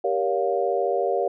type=chord; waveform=sine; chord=G half-diminished seventh; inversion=none; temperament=just; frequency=392 / 470.4 / 564.5 / 705.6 Hz; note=G4 / Bb4 / Db5 / F5; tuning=0 / +16 / +31 / +18 cents; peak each=-26 dBFS; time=0.04-1.28 s; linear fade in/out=5 ms; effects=none